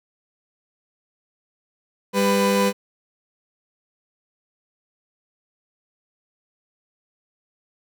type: tone pair together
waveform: 30% pulse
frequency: 198.5 / 499.4 Hz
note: G3 / B4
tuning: +22 / +19 cents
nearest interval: octave + major third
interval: 1597 cents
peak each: -17 dBFS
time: 2.13-2.73 s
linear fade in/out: 50 ms
effects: none